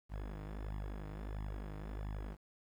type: tone with flanger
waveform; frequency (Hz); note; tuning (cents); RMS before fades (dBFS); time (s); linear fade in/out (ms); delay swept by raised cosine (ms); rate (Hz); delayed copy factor
sawtooth; 51.3; G#1; -21; -43; 0.09-2.37; 50; 0.96 to 6.56; 1.5; +0.85
effects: low-pass 2000 Hz 12 dB/octave + 11-bit